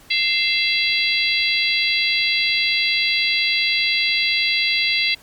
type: harmonic tone with a mistuned harmonic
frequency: 670 Hz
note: E5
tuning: 28 cents sharp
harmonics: 3 / 4 / 5 / 6 / 7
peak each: -21 / -22 / -23 / -24 / -24 dBFS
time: 0.1-5.15 s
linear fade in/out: 10 ms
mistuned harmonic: 3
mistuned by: +64 cents
effects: pink hiss -48 dBFS RMS until 5.22 s + MP3 96 kbps